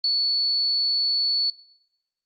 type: tone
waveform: sine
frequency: 4435 Hz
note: C#8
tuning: in tune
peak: -19 dBFS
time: 0.04-1.5 s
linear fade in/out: 2 ms
effects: noise-tail reverb RT60 1.0 s tail -24 dB re dry + Opus 24 kbps